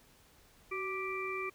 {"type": "harmonic tone with a mistuned harmonic", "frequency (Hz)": 392, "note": "G4", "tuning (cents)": 0, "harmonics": [1, 3, 5, 6], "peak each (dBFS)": [-39, -40, -48, -39], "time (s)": [0.71, 1.5], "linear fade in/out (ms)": 10, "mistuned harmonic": 1, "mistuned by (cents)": -64, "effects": ["pink hiss -63 dBFS RMS until 1.54 s"]}